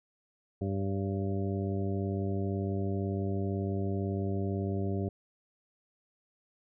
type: harmonic tone with a mistuned harmonic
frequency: 98 Hz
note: G2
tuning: in tune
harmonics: 1 / 2 / 3 / 4 / 5 / 6 / 7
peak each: -32 / -35 / -39 / -37 / -50 / -44 / -45 dBFS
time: 0.61-5.09 s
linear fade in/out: 5 ms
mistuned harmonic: 6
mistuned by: -36 cents
effects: none